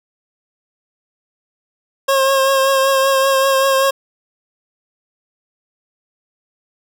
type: tone with vibrato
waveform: 25% pulse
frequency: 539 Hz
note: C#5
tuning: 49 cents flat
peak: -8 dBFS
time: 2.08-3.91 s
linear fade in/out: 10 ms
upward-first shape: triangle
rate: 5.2 Hz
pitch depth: 30 cents each way
effects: none